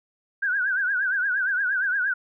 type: tone with vibrato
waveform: sine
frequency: 1545 Hz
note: G6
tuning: 26 cents flat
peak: -21 dBFS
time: 0.42-2.14 s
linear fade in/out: 10 ms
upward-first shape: triangle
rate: 8.6 Hz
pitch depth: 140 cents each way
effects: none